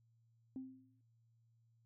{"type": "tone with exponential decay", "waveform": "sine", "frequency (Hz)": 261.6, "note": "C4", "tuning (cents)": 0, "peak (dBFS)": -40, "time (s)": [0.56, 1.01], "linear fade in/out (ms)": 1, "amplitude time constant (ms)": 97, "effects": ["tanh soft clip ceiling -37 dBFS", "added 115 Hz sine -70 dBFS peak until 1.85 s"]}